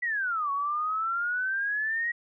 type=exponential two-way sweep; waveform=sine; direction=down then up; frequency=1983 to 1107 to 1911 Hz; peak=-26 dBFS; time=0.02-2.12 s; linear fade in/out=10 ms; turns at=0.51 s; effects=none